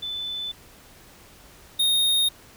sine / square tone pair in turn, 3509 / 3706 Hz, A7 / A#7, -5 / -11 cents, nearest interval minor second, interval 94 cents, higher second, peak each -28 / -19 dBFS, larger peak second, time 0.02-0.52 / 1.79-2.29 s, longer neither, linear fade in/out 10 ms, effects pink hiss -50 dBFS RMS until 2.56 s

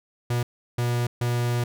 45% pulse tone bursts at uneven times, 120.6 Hz, B2, 41 cents flat, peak -22 dBFS, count 3, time 0.3-0.43 / 0.78-1.07 / 1.21-1.64 s, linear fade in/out 5 ms, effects none

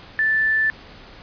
sine tone, 1760 Hz, A6, in tune, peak -16 dBFS, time 0.19-0.7 s, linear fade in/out 0 ms, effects pink hiss -43 dBFS RMS until 1.22 s + resampled to 11025 Hz

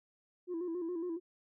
sine tone with vibrato, 343.9 Hz, F4, 27 cents flat, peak -33 dBFS, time 0.47-1.2 s, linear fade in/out 50 ms, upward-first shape square, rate 7.2 Hz, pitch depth 71 cents each way, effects tanh soft clip ceiling -33 dBFS

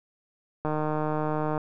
click train, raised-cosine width 1 ms, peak -15 dBFS, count 143, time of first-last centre 0.65-1.578 s, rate 153 Hz, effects none

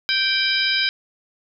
harmonic tone with a mistuned harmonic, 782 Hz, G5, 4 cents flat, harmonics 2 / 3 / 4 / 5 / 6, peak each -24 / -24 / -24 / -24 / -24 dBFS, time 0.09-0.89 s, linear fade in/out 0 ms, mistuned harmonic 6, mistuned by +89 cents, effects none

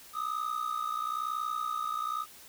triangle ring-modulated tone, 1244.5 Hz, D#6, in tune, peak -26 dBFS, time 0.13-2.26 s, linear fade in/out 50 ms, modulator 30.5 Hz, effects white hiss -52 dBFS RMS until 2.48 s

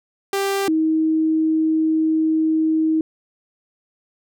sawtooth / sine tone pair in turn, 394 / 316.9 Hz, G4 / D#4, +9 / +32 cents, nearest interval major third, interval 377 cents, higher first, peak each -15 dBFS, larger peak neither, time 0.33-0.68 / 0.68-3.01 s, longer second, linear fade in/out 2 ms, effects none

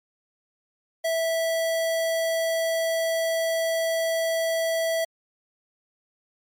square tone, 656 Hz, E5, 9 cents flat, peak -23 dBFS, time 1.04-5.05 s, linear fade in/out 10 ms, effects MP3 96 kbps

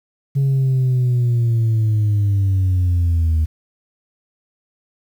sine linear sweep, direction down, 138.59 to 77.78 Hz, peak -11 dBFS, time 0.35-3.46 s, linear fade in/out 20 ms, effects tanh soft clip ceiling -12 dBFS + 8-bit

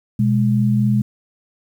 sine tone pair together, 123.5 / 207.7 Hz, B2 / G#3, 0 / 0 cents, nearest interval major sixth, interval 900 cents, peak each -16 dBFS, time 0.19-1.02 s, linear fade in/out 5 ms, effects 8-bit

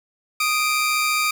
sawtooth tone pair together, 1241.6 / 2349 Hz, D#6 / D7, -4 / 0 cents, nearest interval major seventh, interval 1104 cents, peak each -18 dBFS, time 0.4-1.31 s, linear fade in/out 5 ms, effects 7-bit

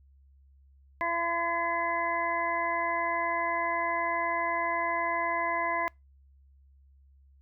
harmonic tone, 339 Hz, E4, 49 cents sharp, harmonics 1 / 2 / 3 / 5 / 6, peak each -41 / -33 / -30 / -37 / -33 dBFS, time 1.01-5.88 s, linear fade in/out 0 ms, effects noise-tail reverb RT60 0.2 s tail -26 dB re dry + added 68 Hz sine -56 dBFS peak until 7.41 s

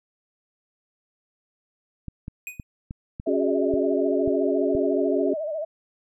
clicks, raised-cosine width 5 ms, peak -21 dBFS, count 8, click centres 2.083 / 2.281 / 2.598 / 2.909 / 3.199 / 3.739 / 4.277 / 4.751 s
square tone with exponential decay, 2489 Hz, D#7, in tune, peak -29 dBFS, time 2.47-2.63 s, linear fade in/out 1 ms, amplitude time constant 34 ms
sine tone with vibrato, 620 Hz, D#5, 6 cents flat, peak -26 dBFS, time 3.26-5.65 s, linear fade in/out 10 ms, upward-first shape sine, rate 14 Hz, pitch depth 96 cents each way
sine chord, C# suspended fourth, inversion none, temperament equal, 277.2 / 370 / 415.3 Hz, C#4 / F#4 / G#4, 0 / 0 / 0 cents, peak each -25 dBFS, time 3.27-5.34 s, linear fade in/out 5 ms
effects none

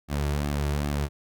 sawtooth tone with flanger, 72.5 Hz, D2, 22 cents flat, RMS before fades -27 dBFS, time 0.08-1.09 s, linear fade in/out 50 ms, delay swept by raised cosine 2 to 4 ms, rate 2.5 Hz, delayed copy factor -0.6, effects none

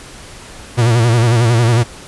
45% pulse tone with vibrato, 117.1 Hz, A#2, 8 cents sharp, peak -9 dBFS, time 0.77-1.84 s, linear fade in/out 20 ms, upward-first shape sine, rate 11 Hz, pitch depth 83 cents each way, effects pink hiss -35 dBFS RMS until 2.07 s + resampled to 24000 Hz

